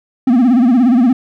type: tone with vibrato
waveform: triangle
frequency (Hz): 246.4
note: B3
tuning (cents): -4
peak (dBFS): -5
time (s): 0.27-1.13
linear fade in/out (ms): 5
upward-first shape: sine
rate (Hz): 17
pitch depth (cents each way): 140
effects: none